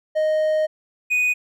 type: tone pair in turn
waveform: triangle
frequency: 621 / 2484 Hz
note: D#5 / D#7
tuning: -3 / -3 cents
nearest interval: 2 octaves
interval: 2400 cents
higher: second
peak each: -15 dBFS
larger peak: neither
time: 0.15-0.67 / 1.1-1.34 s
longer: first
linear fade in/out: 20 ms
effects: none